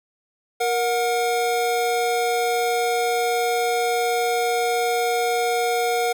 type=tone pair together; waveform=square; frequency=470 / 728.6 Hz; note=A#4 / F#5; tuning=+14 / -27 cents; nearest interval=minor sixth; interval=759 cents; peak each=-23 dBFS; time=0.6-6.13 s; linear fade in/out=10 ms; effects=none